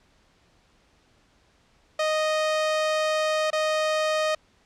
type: tone with dropouts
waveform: sawtooth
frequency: 621 Hz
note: D#5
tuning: 3 cents flat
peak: -18 dBFS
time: 1.99-4.35 s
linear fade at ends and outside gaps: 5 ms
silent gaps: 3.504-3.529 s
effects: pink hiss -62 dBFS RMS until 4.65 s + low-pass 6000 Hz 12 dB/octave